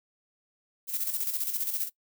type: noise with tremolo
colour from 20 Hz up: violet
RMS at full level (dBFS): -29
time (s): 0.87-1.9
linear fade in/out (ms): 50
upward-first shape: square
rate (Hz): 15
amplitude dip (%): 55
effects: noise-tail reverb RT60 0.1 s tail -20 dB re dry